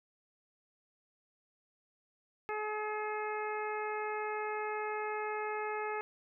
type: harmonic tone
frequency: 425.5 Hz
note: G#4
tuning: 42 cents sharp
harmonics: 1 / 2 / 3 / 4 / 5 / 6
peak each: -38 / -39 / -42 / -45 / -45 / -48 dBFS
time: 2.49-6.01 s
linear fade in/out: 0 ms
effects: none